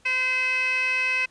15% pulse tone with band-pass filter, 513 Hz, C5, 34 cents flat, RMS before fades -24 dBFS, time 0.05-1.26 s, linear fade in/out 10 ms, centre 2500 Hz, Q 7.2, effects pink hiss -59 dBFS RMS until 1.3 s + resampled to 22050 Hz

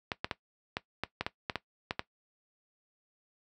clicks, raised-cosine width 0.3 ms, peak -15 dBFS, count 11, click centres 0.118 / 0.245 / 0.312 / 0.769 / 1.036 / 1.21 / 1.265 / 1.498 / 1.557 / 1.909 / 1.994 s, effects noise-tail reverb RT60 0.1 s tail -17 dB re dry + high-pass 60 Hz 12 dB/octave

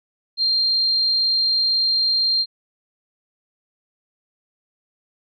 sine tone, 4186 Hz, C8, in tune, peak -16 dBFS, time 0.37-2.46 s, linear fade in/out 50 ms, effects none

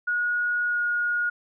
sine tone with pitch glide, 1449 to 1438.2 Hz, F#6 to F#6, -37 to -50 cents, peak -22 dBFS, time 0.07-1.3 s, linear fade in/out 10 ms, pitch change -13 cents, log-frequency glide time 0.67-0.81 s, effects none

